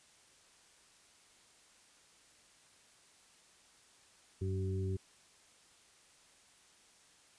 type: harmonic tone with a mistuned harmonic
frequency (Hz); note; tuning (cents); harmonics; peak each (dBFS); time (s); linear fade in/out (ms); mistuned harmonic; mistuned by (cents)
95.2; F#2; +50; 1 / 2 / 3 / 4; -34 / -44 / -49 / -41; 4.41-4.97; 10; 2; -16
effects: white hiss -64 dBFS RMS until 7.38 s + resampled to 22050 Hz